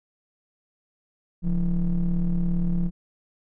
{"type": "ring-modulated tone", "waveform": "triangle", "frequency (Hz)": 77.78, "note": "D#2", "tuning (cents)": 0, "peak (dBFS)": -15, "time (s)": [1.42, 2.91], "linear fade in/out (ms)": 50, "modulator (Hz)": 96.5, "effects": []}